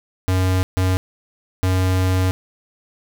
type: tone bursts at uneven times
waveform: square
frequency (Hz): 92.9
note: F#2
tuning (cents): +7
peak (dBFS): -16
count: 3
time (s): 0.28-0.63 / 0.77-0.97 / 1.63-2.31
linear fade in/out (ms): 0
effects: none